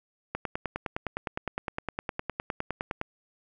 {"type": "click train", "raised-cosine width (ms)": 0.5, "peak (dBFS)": -15, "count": 27, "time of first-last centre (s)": [0.35, 3.014], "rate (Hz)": 9.76, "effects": []}